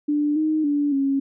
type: tone with pitch steps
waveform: sine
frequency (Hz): 295 / 310.9 / 289.7 / 274.4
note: D4 / D#4 / D4 / C#4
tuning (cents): +8 / -1 / -24 / -17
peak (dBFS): -18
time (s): 0.08-1.2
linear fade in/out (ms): 10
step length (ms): 280
effects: none